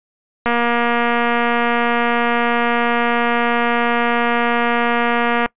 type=click train; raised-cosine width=0.5 ms; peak=-3 dBFS; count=1186; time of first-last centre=0.46-5.46 s; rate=237 Hz; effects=noise-tail reverb RT60 0.1 s tail -23 dB re dry + resampled to 8000 Hz